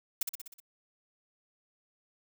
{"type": "noise with echo", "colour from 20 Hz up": "blue", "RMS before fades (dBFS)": -29, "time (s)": [0.21, 0.23], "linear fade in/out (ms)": 5, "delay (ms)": 62, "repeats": 6, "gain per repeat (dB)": -4, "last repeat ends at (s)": 0.602, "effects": []}